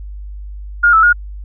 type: tone with pitch steps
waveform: sine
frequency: 1420 / 1313 / 1432 Hz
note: F6 / E6 / F6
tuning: +28 / -7 / +43 cents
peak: -6 dBFS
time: 0.83-1.13 s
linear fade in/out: 10 ms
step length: 100 ms
effects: added 50 Hz sine -26 dBFS peak until 1.44 s